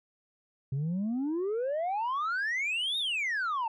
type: exponential two-way sweep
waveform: sine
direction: up then down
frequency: 129.8 to 3768 to 871 Hz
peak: -26 dBFS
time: 0.72-3.68 s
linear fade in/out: 5 ms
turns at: 2.98 s
effects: tanh soft clip ceiling -27 dBFS